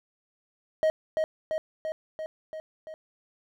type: tone with echo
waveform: triangle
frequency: 629 Hz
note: D#5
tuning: 19 cents sharp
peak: -18 dBFS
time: 0.83-0.9 s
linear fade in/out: 0 ms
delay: 340 ms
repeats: 6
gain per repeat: -3 dB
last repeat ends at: 2.94 s
effects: none

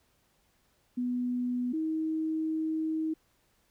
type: tone pair in turn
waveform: sine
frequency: 246.9 / 316.7 Hz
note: B3 / D#4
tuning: 0 / +31 cents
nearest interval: major third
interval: 431 cents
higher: second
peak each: -28 dBFS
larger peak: neither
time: 0.97-1.73 / 1.73-3.14 s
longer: second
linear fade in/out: 10 ms
effects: pink hiss -70 dBFS RMS until 3.7 s

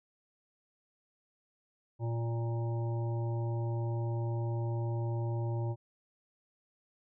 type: harmonic tone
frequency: 116.2 Hz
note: A#2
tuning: 5 cents flat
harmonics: 1 / 3 / 5 / 7 / 8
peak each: -31 / -41 / -45 / -48 / -49 dBFS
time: 1.99-5.76 s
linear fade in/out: 50 ms
effects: none

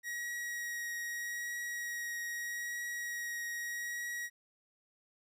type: tone with vibrato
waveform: 45% pulse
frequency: 1900 Hz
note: A#6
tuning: 33 cents sharp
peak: -37 dBFS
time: 0.03-4.3 s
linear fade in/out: 50 ms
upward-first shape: triangle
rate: 0.8 Hz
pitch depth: 10 cents each way
effects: 13-bit

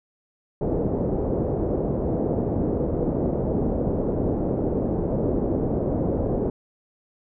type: low-pass noise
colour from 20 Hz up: white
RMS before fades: -24 dBFS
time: 0.61-6.5 s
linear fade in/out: 2 ms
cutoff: 510 Hz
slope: 24 dB/octave
effects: none

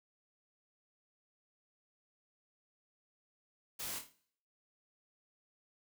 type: noise with echo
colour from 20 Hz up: white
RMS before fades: -42 dBFS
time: 3.79-3.99 s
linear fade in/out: 10 ms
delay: 27 ms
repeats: 5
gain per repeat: -6 dB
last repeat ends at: 4.125 s
effects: noise-tail reverb RT60 0.6 s tail -19 dB re dry

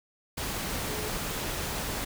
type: tone in noise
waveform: sine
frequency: 427.1 Hz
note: G#4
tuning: 48 cents sharp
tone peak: -38 dBFS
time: 0.88-1.1 s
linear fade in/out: 10 ms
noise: pink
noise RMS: -33 dBFS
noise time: 0.37-2.05 s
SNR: -8 dB
effects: none

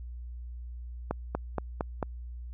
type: accelerating click train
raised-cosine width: 1 ms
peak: -15 dBFS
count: 5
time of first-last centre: 1.11-2.028 s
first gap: 240 ms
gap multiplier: 0.97
effects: added 60 Hz sine -38 dBFS peak until 2.53 s

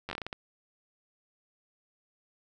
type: slowing click train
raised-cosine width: 0.3 ms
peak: -20 dBFS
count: 9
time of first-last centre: 0.09-0.329 s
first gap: 10 ms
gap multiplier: 1.3
effects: none

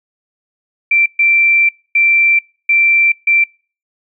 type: tone bursts at uneven times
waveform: sine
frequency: 2349 Hz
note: D7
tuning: in tune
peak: -8 dBFS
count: 5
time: 0.91-1.06 / 1.19-1.69 / 1.95-2.39 / 2.69-3.12 / 3.27-3.44 s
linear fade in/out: 5 ms
effects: noise-tail reverb RT60 0.4 s tail -26 dB re dry

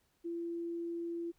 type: tone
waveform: sine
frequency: 339.2 Hz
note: E4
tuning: 50 cents sharp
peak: -36 dBFS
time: 0.24-1.32 s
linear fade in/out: 20 ms
effects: pink hiss -75 dBFS RMS until 1.38 s

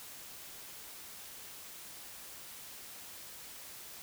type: silence
effects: white hiss -49 dBFS RMS until 4.02 s

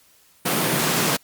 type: high-pass noise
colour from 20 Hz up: pink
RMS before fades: -21 dBFS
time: 0.45-1.17 s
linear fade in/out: 10 ms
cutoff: 130 Hz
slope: 48 dB/octave
effects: white hiss -56 dBFS RMS until 1.23 s + Opus 48 kbps

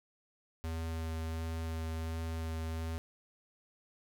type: tone with vibrato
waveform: square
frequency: 81.2 Hz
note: E2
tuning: 26 cents flat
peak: -36 dBFS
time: 0.64-2.98 s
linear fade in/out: 0 ms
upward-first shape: sine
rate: 1.4 Hz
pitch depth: 10 cents each way
effects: none

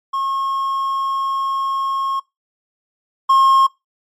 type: tone pair in turn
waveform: triangle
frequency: 1084 / 1075.3 Hz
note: C#6 / C6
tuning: -39 / +47 cents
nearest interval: unison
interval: 14 cents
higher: first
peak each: -16 / -7 dBFS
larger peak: second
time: 0.13-2.2 / 3.29-3.67 s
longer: first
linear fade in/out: 10 ms
effects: noise-tail reverb RT60 0.2 s tail -21 dB re dry + MP3 96 kbps

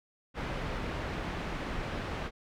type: low-pass noise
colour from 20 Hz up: pink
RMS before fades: -36 dBFS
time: 0.34-2.31 s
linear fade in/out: 50 ms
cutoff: 2500 Hz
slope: 12 dB/octave
effects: none

